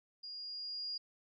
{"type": "tone with level ramp", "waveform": "sine", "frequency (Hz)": 4844, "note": "D#8", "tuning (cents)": -47, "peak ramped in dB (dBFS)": [-44, -37], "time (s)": [0.23, 0.98], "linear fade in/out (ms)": 10, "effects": []}